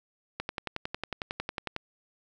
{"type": "click train", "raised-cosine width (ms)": 0.3, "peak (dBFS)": -16, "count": 16, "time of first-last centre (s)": [0.4, 1.764], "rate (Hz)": 11, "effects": []}